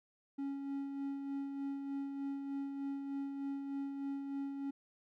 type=tone with tremolo; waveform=triangle; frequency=277.2 Hz; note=C#4; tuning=in tune; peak=-34 dBFS; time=0.38-4.71 s; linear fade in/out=10 ms; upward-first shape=sine; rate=3.3 Hz; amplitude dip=40%; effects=none